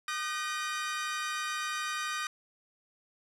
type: tone cluster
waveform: sawtooth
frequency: 1220 / 1527 / 1896 Hz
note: D#6 / G6 / A#6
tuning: -34 / -46 / +29 cents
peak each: -31 / -34 / -36 dBFS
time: 0.08-2.27 s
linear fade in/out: 2 ms
effects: low-pass 9000 Hz 12 dB/octave